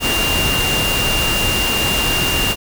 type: tone in noise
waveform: sine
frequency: 2794 Hz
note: F7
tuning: in tune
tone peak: -18 dBFS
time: 0-2.56 s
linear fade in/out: 50 ms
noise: pink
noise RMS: -19 dBFS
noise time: 0-2.56 s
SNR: -2 dB
effects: none